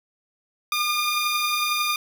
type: beating tone pair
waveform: 15% pulse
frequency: 1200 / 1211 Hz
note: D6 / D#6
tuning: +37 / -47 cents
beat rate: 11 Hz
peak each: -24 / -16 dBFS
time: 0.72-1.96 s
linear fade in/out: 2 ms
effects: none